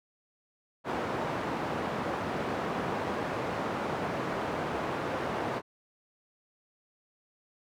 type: band-pass noise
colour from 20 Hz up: white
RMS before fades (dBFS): -33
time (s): 0.84-5.62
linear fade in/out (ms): 50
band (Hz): 110 to 940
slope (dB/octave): 12
effects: none